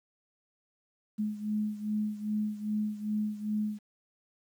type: beating tone pair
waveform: sine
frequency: 211.2 / 213.7 Hz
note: G#3 / G#3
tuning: +29 / +50 cents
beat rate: 2.5 Hz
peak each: -31 / -35 dBFS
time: 1.18-3.79 s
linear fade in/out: 20 ms
effects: 10-bit